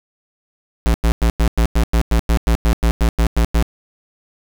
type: tone bursts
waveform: square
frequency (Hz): 57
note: A#1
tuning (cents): -38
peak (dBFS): -12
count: 16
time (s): 0.86-3.626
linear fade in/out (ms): 0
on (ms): 81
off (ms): 98
effects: none